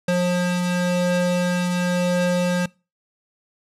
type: tone pair together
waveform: square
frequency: 178.31 / 534 Hz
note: F3 / C5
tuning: +36 / +35 cents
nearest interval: octave + perfect fifth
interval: 1899 cents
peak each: -20 / -25 dBFS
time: 0.08-2.66 s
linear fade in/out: 5 ms
effects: noise-tail reverb RT60 0.3 s tail -24 dB re dry + low-pass 10000 Hz 12 dB/octave